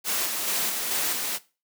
white noise with tremolo, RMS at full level -26 dBFS, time 0.04-1.39 s, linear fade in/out 50 ms, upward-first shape square, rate 2.3 Hz, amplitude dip 30%, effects noise-tail reverb RT60 0.3 s tail -18 dB re dry + high-pass 200 Hz 12 dB/octave

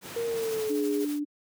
pink noise, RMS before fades -40 dBFS, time 0.01-0.71 s, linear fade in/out 50 ms
sine tone with pitch glide, 466.2 to 412.9 Hz, A#4 to G#4, 0 to -10 cents, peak -27 dBFS, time 0.16-1.05 s, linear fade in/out 5 ms, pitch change -210 cents, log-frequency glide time 0.26-0.9 s
white noise with tremolo, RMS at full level -41 dBFS, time 0.34-1.2 s, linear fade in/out 50 ms, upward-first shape sine, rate 12 Hz, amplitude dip 45%
sine tone, 293.7 Hz, D4, in tune, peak -27 dBFS, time 0.69-1.25 s, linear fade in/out 20 ms
effects high-pass 150 Hz 12 dB/octave

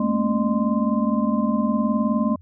sine tone cluster, 211.1 / 230.5 / 275.3 / 607 / 1040 Hz, G#3 / A#3 / C#4 / D#5 / C6, +29 / -19 / -12 / -43 / -11 cents, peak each -22 / -22 / -27 / -29 / -29 dBFS, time 0-2.36 s, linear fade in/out 5 ms, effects added 88 Hz sine -44 dBFS peak until 2.41 s

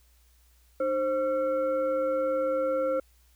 sine tone with frequency modulation, 528 Hz, C5, 16 cents sharp, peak -24 dBFS, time 0.8-3 s, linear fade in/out 5 ms, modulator 831 Hz, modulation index 0.57, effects added 60 Hz sine -59 dBFS peak until 3.35 s + white hiss -66 dBFS RMS until 3.35 s

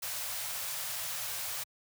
white band-stop noise, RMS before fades -37 dBFS, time 0.02-1.64 s, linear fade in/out 10 ms, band 150 to 520 Hz, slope 48 dB/octave, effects high-pass 80 Hz 12 dB/octave

